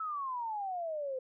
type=exponential sweep; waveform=sine; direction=down; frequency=1318.5 to 508 Hz; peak=-34 dBFS; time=0-1.19 s; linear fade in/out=5 ms; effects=none